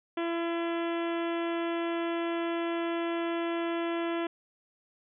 harmonic tone, 337.2 Hz, E4, 39 cents sharp, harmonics 1 / 2 / 3 / 4 / 5 / 6 / 7 / 8 / 9 / 10, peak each -30 / -36 / -40 / -42 / -44 / -46 / -47 / -48 / -49 / -50 dBFS, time 0.17-4.27 s, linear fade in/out 5 ms, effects none

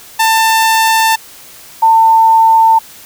sawtooth / sine tone pair in turn, 892 / 897.7 Hz, A5 / A5, +23 / +34 cents, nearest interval unison, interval 11 cents, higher second, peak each -4 dBFS, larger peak neither, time 0.19-1.16 / 1.82-2.79 s, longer neither, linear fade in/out 10 ms, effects white hiss -36 dBFS RMS until 3.05 s

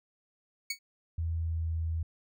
20% pulse tone with exponential decay, 2232 Hz, C#7, 11 cents sharp, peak -23 dBFS, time 0.7-0.79 s, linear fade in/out 5 ms, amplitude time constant 19 ms
sine tone with pitch glide, 82.41 to 81.51 Hz, E2 to E2, 0 to -19 cents, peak -29 dBFS, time 1.18-2.03 s, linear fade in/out 5 ms, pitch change -19 cents, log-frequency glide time 1.32-1.69 s
effects none

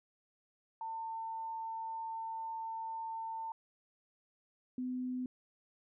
sine tone pair in turn, 899 / 252.7 Hz, A5 / B3, +37 / +40 cents, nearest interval octave + minor seventh, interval 2197 cents, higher first, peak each -38 / -35 dBFS, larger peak second, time 0.81-3.52 / 4.78-5.26 s, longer first, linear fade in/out 2 ms, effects none

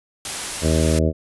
white noise, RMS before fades -27 dBFS, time 0.25-0.99 s, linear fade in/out 2 ms
harmonic tone, 79.4 Hz, D#2, 36 cents sharp, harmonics 1 / 2 / 3 / 4 / 5 / 6 / 7 / 8, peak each -19 / -22 / -24 / -25 / -26 / -27 / -27 / -28 dBFS, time 0.61-1.13 s, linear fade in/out 50 ms
effects resampled to 24000 Hz

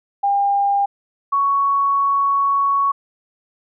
sine tone pair in turn, 802 / 1114.4 Hz, G5 / C#6, +39 / +9 cents, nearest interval tritone, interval 570 cents, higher second, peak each -14 dBFS, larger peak neither, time 0.23-0.86 / 1.32-2.92 s, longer second, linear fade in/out 10 ms, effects none

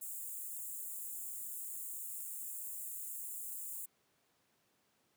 white high-pass noise, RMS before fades -44 dBFS, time 0.01-3.86 s, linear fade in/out 10 ms, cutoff 7000 Hz, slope 96 dB/octave, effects pink hiss -75 dBFS RMS until 5.16 s + high-pass 150 Hz 12 dB/octave

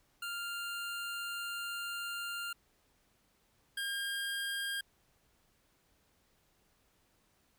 25% pulse tone pair in turn, 1396.9 / 1611 Hz, F6 / G6, 0 / +47 cents, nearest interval major second, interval 247 cents, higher second, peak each -34 / -31 dBFS, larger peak second, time 0.22-2.53 / 3.77-4.81 s, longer first, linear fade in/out 5 ms, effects pink hiss -72 dBFS RMS until 7.58 s

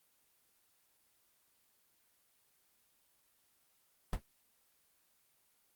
brown noise with exponential decay, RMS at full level -28 dBFS, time 4.13-4.22 s, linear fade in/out 2 ms, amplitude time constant 19 ms, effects white hiss -73 dBFS RMS until 5.75 s + Opus 24 kbps

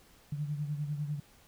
sine beating tone pair, 146.3 / 156.3 Hz, D3 / D#3, -6 / +8 cents, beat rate 10 Hz, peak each -33 / -40 dBFS, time 0.32-1.2 s, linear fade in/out 5 ms, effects pink hiss -61 dBFS RMS until 1.47 s

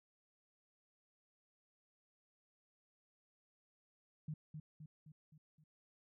sine tone with echo, 153.6 Hz, D#3, 22 cents flat, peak -40 dBFS, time 4.28-4.34 s, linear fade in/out 5 ms, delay 260 ms, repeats 5, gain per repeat -5 dB, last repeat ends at 5.64 s, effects none

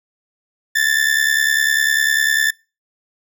40% pulse ring-modulated tone, 1760 Hz, A6, in tune, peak -10 dBFS, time 0.75-2.51 s, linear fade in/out 10 ms, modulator 35 Hz, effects noise-tail reverb RT60 0.3 s tail -24 dB re dry

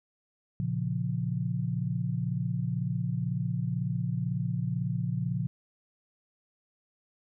sine chord, Bb minor, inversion none, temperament equal, 116.54 / 138.59 / 174.61 Hz, Bb2 / Db3 / F3, 0 / 0 / 0 cents, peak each -32 dBFS, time 0.6-5.47 s, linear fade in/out 0 ms, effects none

